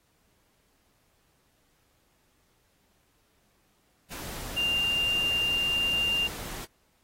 sine tone in noise, 2794 Hz, F7, in tune, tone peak -24 dBFS, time 4.56-6.28 s, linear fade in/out 20 ms, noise pink, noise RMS -39 dBFS, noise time 4.1-6.66 s, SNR +12 dB, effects pink hiss -69 dBFS RMS until 7.03 s + AAC 48 kbps

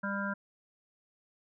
harmonic tone, 199.3 Hz, G3, 29 cents sharp, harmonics 1 / 3 / 5 / 7 / 8, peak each -35 / -41 / -41 / -37 / -39 dBFS, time 0.03-0.34 s, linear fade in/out 10 ms, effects none

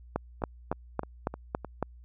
two click trains, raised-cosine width 1 ms, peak -23 / -14 dBFS, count 5 / 7, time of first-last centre 0.42-1.647 / 0.16-1.827 s, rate 3.26 / 3.6 Hz, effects added 60 Hz sine -48 dBFS peak until 2.04 s

